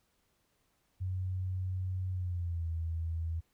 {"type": "tone with pitch glide", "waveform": "sine", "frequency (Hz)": [92.7, 82.11], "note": ["F#2", "E2"], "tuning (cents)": [4, -6], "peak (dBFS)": -32, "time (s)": [1, 3.41], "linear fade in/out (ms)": 20, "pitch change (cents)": -210, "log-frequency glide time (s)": [2.11, 2.69], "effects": ["pink hiss -75 dBFS RMS until 3.53 s"]}